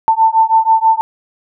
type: beating tone pair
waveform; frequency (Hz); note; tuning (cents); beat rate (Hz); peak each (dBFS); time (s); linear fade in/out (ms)
sine; 889 / 895.2; A5 / A5; +18 / +30; 6.2; -11; 0.08-1.01; 0
effects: none